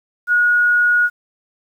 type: tone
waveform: sine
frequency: 1449 Hz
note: F#6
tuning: 37 cents flat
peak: -11 dBFS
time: 0.27-1.1 s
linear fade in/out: 50 ms
effects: 8-bit